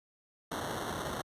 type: noise with sample-and-hold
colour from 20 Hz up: blue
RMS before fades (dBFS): -37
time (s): 0.51-1.22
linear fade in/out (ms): 10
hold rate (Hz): 2450
effects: high-pass 60 Hz 12 dB/octave + resampled to 32000 Hz